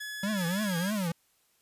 sawtooth tone with pitch glide, 1700 to 1631.7 Hz, G#6 to G#6, +40 to -31 cents, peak -33 dBFS, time 0-0.91 s, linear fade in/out 10 ms, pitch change -71 cents, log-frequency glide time 0.6-0.75 s
square tone with vibrato, 190 Hz, F#3, 46 cents sharp, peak -29 dBFS, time 0.23-1.12 s, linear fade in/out 5 ms, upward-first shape triangle, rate 3.2 Hz, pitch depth 260 cents each way
white high-pass noise, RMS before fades -43 dBFS, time 0.34-1.11 s, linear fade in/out 50 ms, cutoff 1000 Hz, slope 24 dB/octave
effects white hiss -69 dBFS RMS until 1.61 s + resampled to 32000 Hz

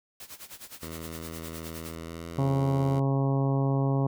white noise with tremolo, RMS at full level -42 dBFS, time 0.2-1.95 s, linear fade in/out 2 ms, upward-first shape sine, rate 9.7 Hz, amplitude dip 85%
10% pulse tone with pitch glide, 81.5 to 85.45 Hz, E2 to F2, -19 to -37 cents, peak -29 dBFS, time 0.82-3 s, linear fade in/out 10 ms, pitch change +82 cents, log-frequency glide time 1.88-2.59 s
harmonic tone, 136.6 Hz, C#3, 25 cents flat, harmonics 1 / 2 / 3 / 4 / 5 / 6 / 7 / 8, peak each -24 / -30 / -34 / -36 / -38 / -40 / -41 / -42 dBFS, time 2.38-4.07 s, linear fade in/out 5 ms
effects none

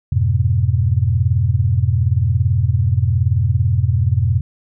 sine chord, F diminished, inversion none, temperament just, 87.31 / 104.77 / 125.72 Hz, F2 / Ab2 / Cb3, 0 / +16 / +31 cents, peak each -17 dBFS, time 0.12-4.41 s, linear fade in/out 5 ms, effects none

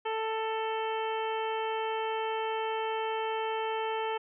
harmonic tone, 442.5 Hz, A4, 10 cents sharp, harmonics 1 / 2 / 3 / 4 / 5 / 6 / 7, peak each -33 / -33 / -41 / -44 / -45 / -44 / -44 dBFS, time 0.05-4.18 s, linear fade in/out 10 ms, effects none

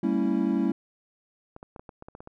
triangle chord, G diminished seventh, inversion none, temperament equal with one note detuned, 196 / 227.5 / 277.2 / 329.6 Hz, G3 / Bb3 / Db4 / Fb4, 0 / -42 / 0 / 0 cents, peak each -26 dBFS, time 0.03-0.72 s, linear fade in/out 5 ms
clicks, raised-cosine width 1 ms, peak -28 dBFS, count 10, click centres 1.564 / 1.629 / 1.762 / 1.795 / 1.892 / 2.024 / 2.085 / 2.151 / 2.205 / 2.274 s
effects none

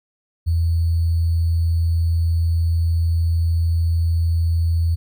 sine tone with sample-and-hold, 83.3 Hz, E2, 19 cents sharp, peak -15 dBFS, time 0.46-4.96 s, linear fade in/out 20 ms, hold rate 4410 Hz, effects none

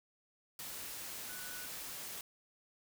sine tone in noise, 1480 Hz, F#6, in tune, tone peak -50 dBFS, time 1.29-1.66 s, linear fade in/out 2 ms, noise white, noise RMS -45 dBFS, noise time 0.59-2.21 s, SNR -8 dB, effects none

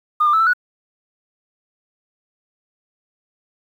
sine tone with pitch steps, 1219 / 1193 / 1310 / 1331 / 1467 Hz, D#6 / D6 / E6 / E6 / F#6, -36 / +27 / -11 / +16 / -15 cents, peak -11 dBFS, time 0.2-0.535 s, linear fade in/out 10 ms, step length 67 ms, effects tanh soft clip ceiling -8 dBFS + 8-bit

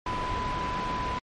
sine tone in noise, 999 Hz, B5, 20 cents sharp, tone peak -30 dBFS, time 0.06-1.19 s, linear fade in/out 5 ms, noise pink, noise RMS -32 dBFS, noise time 0.06-1.19 s, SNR -1 dB, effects low-pass 3000 Hz 12 dB/octave + MP3 48 kbps

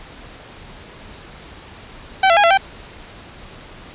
sawtooth tone with pitch steps, 767 / 673 / 822 / 674 / 778 Hz, G5 / E5 / G#5 / E5 / G5, -38 / +36 / -18 / +38 / -13 cents, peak -6 dBFS, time 2.23-2.575 s, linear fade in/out 5 ms, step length 69 ms, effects pink hiss -39 dBFS RMS until 3.94 s + resampled to 8000 Hz

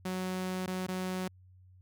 sawtooth tone with dropouts, 185 Hz, F#3, in tune, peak -29 dBFS, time 0.05-1.28 s, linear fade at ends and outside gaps 5 ms, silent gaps 0.663-0.675 / 0.867-0.884 s, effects added 92 Hz sine -55 dBFS peak until 1.81 s

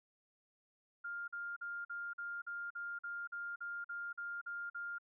sine tone bursts, 1403 Hz, F6, 8 cents sharp, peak -40 dBFS, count 14, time 1.04-4.985 s, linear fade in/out 10 ms, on 240 ms, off 45 ms, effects none

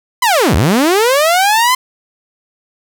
sawtooth linear two-way sweep, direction down then up, 1039 to 63.5 to 1039 Hz, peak -5 dBFS, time 0.22-1.75 s, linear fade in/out 5 ms, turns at 0.55 s, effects none

